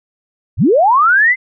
sine linear sweep, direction up, 55 to 2093 Hz, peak -7 dBFS, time 0.57-1.36 s, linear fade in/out 50 ms, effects none

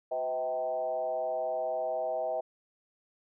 sine tone with frequency modulation, 642 Hz, E5, 46 cents flat, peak -29 dBFS, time 0.11-2.41 s, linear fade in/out 10 ms, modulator 136 Hz, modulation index 0.96, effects none

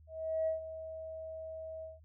sine tone with ADSR envelope, 640 Hz, D#5, 49 cents sharp, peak -28 dBFS, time 0.07-2 s, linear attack 400 ms, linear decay 130 ms, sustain -13 dB, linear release 170 ms, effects tanh soft clip ceiling -24 dBFS + added 78 Hz sine -56 dBFS peak until 2.04 s

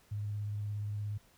sine tone with vibrato, 103.83 Hz, G#2, in tune, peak -34 dBFS, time 0.11-1.18 s, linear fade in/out 10 ms, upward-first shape triangle, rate 17 Hz, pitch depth 23 cents each way, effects pink hiss -65 dBFS RMS until 1.37 s

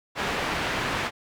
white low-pass noise, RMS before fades -28 dBFS, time 0.15-1.11 s, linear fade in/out 50 ms, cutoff 2100 Hz, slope 12 dB/octave, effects none

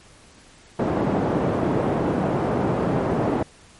pink band-pass noise, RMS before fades -22 dBFS, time 0.79-3.43 s, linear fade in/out 5 ms, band 150 to 740 Hz, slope 12 dB/octave, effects pink hiss -50 dBFS RMS until 3.79 s + MP3 48 kbps

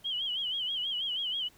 sine tone with vibrato, 3103 Hz, G7, 18 cents flat, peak -30 dBFS, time 0.04-1.49 s, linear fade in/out 20 ms, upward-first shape sine, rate 6.2 Hz, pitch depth 110 cents each way, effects pink hiss -61 dBFS RMS until 1.57 s

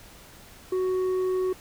sine tone with tanh clipping, 371.2 Hz, F#4, 6 cents sharp, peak -24 dBFS, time 0.72-1.53 s, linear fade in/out 5 ms, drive 5 dB, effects pink hiss -49 dBFS RMS until 1.6 s

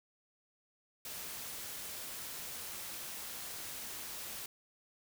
white noise, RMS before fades -44 dBFS, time 1.05-4.46 s, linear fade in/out 2 ms, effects none

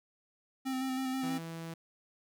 square tone with vibrato, 261.6 Hz, C4, in tune, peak -33 dBFS, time 0.65-1.39 s, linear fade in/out 20 ms, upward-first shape square, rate 6.2 Hz, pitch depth 18 cents each way
sawtooth tone, 164.81 Hz, E3, in tune, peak -36 dBFS, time 1.23-1.74 s, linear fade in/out 5 ms
effects none

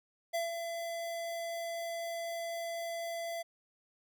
square tone with ADSR envelope, 674 Hz, E5, 38 cents sharp, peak -31 dBFS, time 0.33-3.43 s, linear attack 19 ms, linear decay 160 ms, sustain -6 dB, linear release 17 ms, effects none

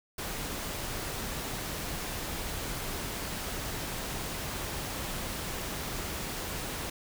pink noise, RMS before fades -36 dBFS, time 0.18-6.9 s, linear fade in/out 5 ms, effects none

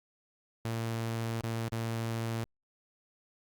sawtooth tone with dropouts, 114.2 Hz, A#2, 35 cents flat, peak -28 dBFS, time 0.65-2.44 s, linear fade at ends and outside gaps 0 ms, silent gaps 1.408-1.436 / 1.685-1.723 s, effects Opus 48 kbps

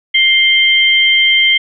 sine tone pair together, 2100 / 3146 Hz, C7 / G7, +6 / +6 cents, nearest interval perfect fifth, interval 700 cents, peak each -10 dBFS, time 0.14-1.58 s, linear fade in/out 10 ms, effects none

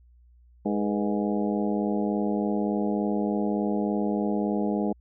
harmonic tone with a mistuned harmonic, 103.4 Hz, G#2, 7 cents flat, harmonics 2 / 3 / 4 / 5 / 6 / 7 / 8, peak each -26 / -30 / -32 / -34 / -36 / -37 / -38 dBFS, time 0.65-4.93 s, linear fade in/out 10 ms, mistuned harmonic 5, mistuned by -88 cents, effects added 60 Hz sine -53 dBFS peak until 5 s

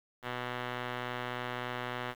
5% pulse tone with low-pass filter, 123.47 Hz, B2, in tune, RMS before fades -38 dBFS, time 0.22-2.15 s, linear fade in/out 50 ms, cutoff 2500 Hz, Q 5.6, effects 9-bit

